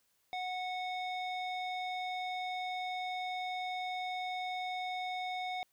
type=tone with low-pass filter; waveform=square; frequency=735 Hz; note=F#5; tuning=12 cents flat; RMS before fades=-38 dBFS; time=0.33-5.63 s; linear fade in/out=0 ms; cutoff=3300 Hz; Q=2.3; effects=white hiss -75 dBFS RMS until 5.72 s